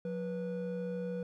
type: tone pair together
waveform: triangle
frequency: 180.3 / 488.1 Hz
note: F#3 / B4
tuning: -45 / -20 cents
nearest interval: octave + perfect fourth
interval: 1725 cents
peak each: -35 / -35 dBFS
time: 0.05-1.23 s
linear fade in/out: 2 ms
effects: tanh soft clip ceiling -25 dBFS